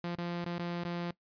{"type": "tone with dropouts", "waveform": "sawtooth", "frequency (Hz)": 173.2, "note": "F3", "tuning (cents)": -14, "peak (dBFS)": -30, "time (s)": [0.04, 1.11], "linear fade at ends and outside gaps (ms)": 2, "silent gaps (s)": [[0.153, 0.183], [0.443, 0.461], [0.582, 0.592], [0.836, 0.85]], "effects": ["noise-tail reverb RT60 0.1 s tail -20 dB re dry", "resampled to 11025 Hz"]}